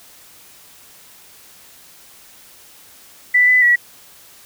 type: tone with pitch steps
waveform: sine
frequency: 1981 / 2001 / 1933 Hz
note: B6 / B6 / B6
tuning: +5 / +22 / -38 cents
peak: -9 dBFS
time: 3.34-3.76 s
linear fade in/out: 10 ms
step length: 140 ms
effects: white hiss -45 dBFS RMS until 4.45 s